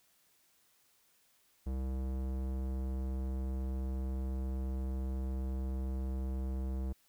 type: tone with low-pass filter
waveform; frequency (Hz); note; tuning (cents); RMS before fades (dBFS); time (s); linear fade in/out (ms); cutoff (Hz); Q
square; 65.3; C2; -3; -36; 1.66-6.93; 10; 610; 0.56
effects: white hiss -70 dBFS RMS until 7.08 s